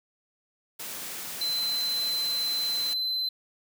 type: high-pass noise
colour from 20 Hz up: white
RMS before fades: -37 dBFS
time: 0.79-2.94 s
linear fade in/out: 10 ms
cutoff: 110 Hz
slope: 12 dB/octave
type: tone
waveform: triangle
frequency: 4059 Hz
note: B7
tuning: 47 cents sharp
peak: -25 dBFS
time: 1.41-3.29 s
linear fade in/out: 5 ms
effects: none